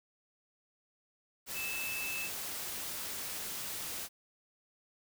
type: tone in noise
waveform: sine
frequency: 2625 Hz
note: E7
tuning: 8 cents flat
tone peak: -37 dBFS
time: 1.53-2.3 s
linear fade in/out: 50 ms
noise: white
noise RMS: -40 dBFS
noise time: 1.46-4.09 s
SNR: 0 dB
effects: none